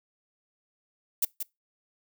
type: noise with echo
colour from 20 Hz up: violet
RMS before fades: -24 dBFS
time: 1.22-1.25 s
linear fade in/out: 5 ms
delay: 180 ms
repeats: 1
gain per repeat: -8 dB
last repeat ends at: 1.43 s
effects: noise-tail reverb RT60 0.2 s tail -23 dB re dry